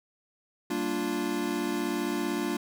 square chord, G minor seventh, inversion none, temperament equal, 196 / 233.1 / 293.7 / 349.2 Hz, G3 / Bb3 / D4 / F4, 0 / 0 / 0 / 0 cents, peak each -38 / -35 / -33 / -33 dBFS, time 0.7-2.57 s, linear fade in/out 5 ms, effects none

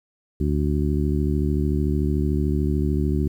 harmonic tone, 73.5 Hz, D2, 2 cents sharp, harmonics 1 / 2 / 3 / 4 / 5, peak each -22 / -25 / -27 / -28 / -29 dBFS, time 0.4-3.28 s, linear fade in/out 5 ms, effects 9-bit

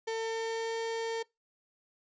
35% pulse tone with pitch glide, 450.2 to 454.6 Hz, A4 to A#4, +40 to -43 cents, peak -30 dBFS, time 0.07-1.23 s, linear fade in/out 10 ms, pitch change +17 cents, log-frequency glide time 0.22-0.8 s, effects noise-tail reverb RT60 0.2 s tail -23 dB re dry + resampled to 16000 Hz

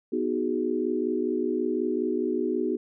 sine chord, G# minor seventh, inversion first, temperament equal, 246.9 / 311.1 / 370 / 415.3 Hz, B3 / D#4 / F#4 / G#4, 0 / 0 / 0 / 0 cents, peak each -30 / -30 / -28 / -31 dBFS, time 0.12-2.77 s, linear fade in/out 10 ms, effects none

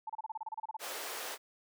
sine tone bursts, 880 Hz, A5, in tune, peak -36 dBFS, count 13, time 0.07-0.768 s, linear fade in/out 5 ms, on 26 ms, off 30 ms
pink high-pass noise, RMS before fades -41 dBFS, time 0.79-1.38 s, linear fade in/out 50 ms, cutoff 440 Hz, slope 24 dB/octave
effects none

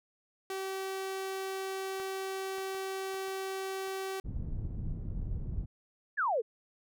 sawtooth tone, 383.8 Hz, G4, 37 cents flat, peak -31 dBFS, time 0.5-4.2 s, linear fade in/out 2 ms
clicks, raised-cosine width 0.5 ms, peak -31 / -35 / -38 / -38 / -40 / -41 dBFS, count 6, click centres 2 / 2.583 / 2.748 / 3.143 / 3.283 / 3.876 s
pink low-pass noise, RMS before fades -36 dBFS, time 4.24-5.66 s, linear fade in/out 20 ms, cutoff 150 Hz, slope 12 dB/octave
sine exponential sweep, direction down, 1798 to 410.6 Hz, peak -27 dBFS, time 6.17-6.42 s, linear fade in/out 20 ms
effects none

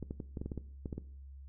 clicks, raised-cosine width 3 ms, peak -26 dBFS, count 11, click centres 0.027 / 0.109 / 0.202 / 0.372 / 0.415 / 0.46 / 0.518 / 0.577 / 0.858 / 0.928 / 0.98 s, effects noise-tail reverb RT60 0.6 s tail -18 dB re dry + added 68 Hz sine -47 dBFS peak until 1.48 s

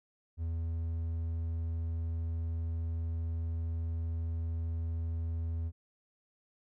triangle tone, 82.41 Hz, E2, in tune, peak -30 dBFS, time 0.37-5.72 s, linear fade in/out 50 ms, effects none

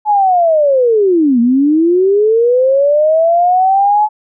sine linear two-way sweep, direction down then up, 859 to 229.4 to 859 Hz, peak -7 dBFS, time 0.05-4.09 s, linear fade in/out 50 ms, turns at 1.4 s, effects none

